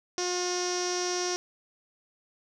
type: tone with low-pass filter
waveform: sawtooth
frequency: 358.3 Hz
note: F4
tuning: 44 cents sharp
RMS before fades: -30 dBFS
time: 0.18-1.36 s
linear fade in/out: 0 ms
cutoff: 5700 Hz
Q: 9.3
effects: none